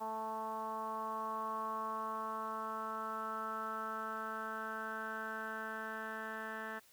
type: tone with low-pass filter sweep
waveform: 10% pulse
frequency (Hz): 220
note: A3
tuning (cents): 0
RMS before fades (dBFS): -41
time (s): 0-6.8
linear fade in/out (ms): 20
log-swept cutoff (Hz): 950 to 1800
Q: 6.4
effects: white hiss -65 dBFS RMS until 6.92 s